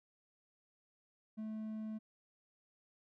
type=tone; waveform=triangle; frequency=217.4 Hz; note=A3; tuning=21 cents flat; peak=-38 dBFS; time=1.37-1.99 s; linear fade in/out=20 ms; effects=none